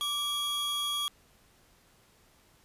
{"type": "tone pair together", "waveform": "45% pulse", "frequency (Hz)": [1168, 3304], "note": ["D6", "G#7"], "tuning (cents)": [-10, -10], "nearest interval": "octave + tritone", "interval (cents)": 1800, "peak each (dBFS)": [-36, -30], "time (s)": [0.01, 1.08], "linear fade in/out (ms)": 0, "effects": ["pink hiss -63 dBFS RMS until 2.64 s", "resampled to 32000 Hz"]}